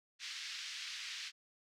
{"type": "band-pass noise", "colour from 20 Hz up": "white", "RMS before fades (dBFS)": -45, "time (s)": [0.19, 1.32], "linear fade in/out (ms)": 50, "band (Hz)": [1700, 5200], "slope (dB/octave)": 24, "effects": []}